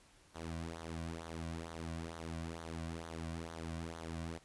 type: tone with flanger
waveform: sawtooth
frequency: 82.41 Hz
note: E2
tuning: in tune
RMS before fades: -44 dBFS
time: 0.34-4.39 s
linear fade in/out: 20 ms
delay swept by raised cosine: 0.38 to 2.38 ms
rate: 2.2 Hz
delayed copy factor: -0.75
effects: pink hiss -65 dBFS RMS until 4.44 s + resampled to 24000 Hz